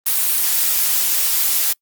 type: noise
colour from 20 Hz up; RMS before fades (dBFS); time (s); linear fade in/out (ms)
blue; -17; 0.06-1.73; 5
effects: noise-tail reverb RT60 0.1 s tail -25 dB re dry + Opus 32 kbps